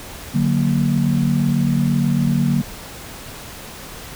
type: chord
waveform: sine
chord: D augmented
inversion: none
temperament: equal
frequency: 146.83 / 185 / 233.1 Hz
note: D3 / F#3 / A#3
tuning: 0 / 0 / 0 cents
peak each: -18 / -20 / -19 dBFS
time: 0.34-2.62 s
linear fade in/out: 10 ms
effects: pink hiss -35 dBFS RMS until 4.15 s